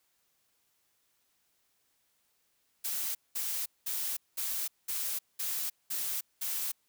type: noise bursts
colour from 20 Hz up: blue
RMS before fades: -34 dBFS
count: 8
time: 2.84-6.72 s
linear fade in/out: 10 ms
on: 310 ms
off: 200 ms
effects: white hiss -74 dBFS RMS until 6.88 s